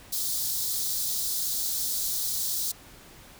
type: high-pass noise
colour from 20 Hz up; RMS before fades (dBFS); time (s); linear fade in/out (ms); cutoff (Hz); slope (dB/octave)
white; -29; 0.12-2.72; 10; 3700; 48
effects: pink hiss -50 dBFS RMS until 3.39 s